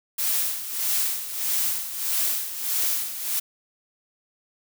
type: noise with tremolo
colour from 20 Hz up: blue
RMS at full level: -23 dBFS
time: 0.18-3.4 s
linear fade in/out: 10 ms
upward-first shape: sine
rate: 1.6 Hz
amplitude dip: 70%
effects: none